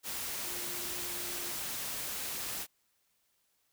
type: tone in noise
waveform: sine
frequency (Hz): 352.7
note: F4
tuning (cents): +17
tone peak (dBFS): -49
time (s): 0.43-1.54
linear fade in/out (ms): 50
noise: white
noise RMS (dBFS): -38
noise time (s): 0.03-2.67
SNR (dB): -14
effects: white hiss -75 dBFS RMS until 3.72 s